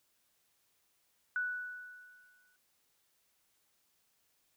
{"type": "tone with exponential decay", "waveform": "sine", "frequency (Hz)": 1480, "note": "F#6", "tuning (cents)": 0, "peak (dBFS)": -30, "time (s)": [1.36, 2.56], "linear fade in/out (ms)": 1, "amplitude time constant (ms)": 260, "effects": ["white hiss -75 dBFS RMS until 4.56 s"]}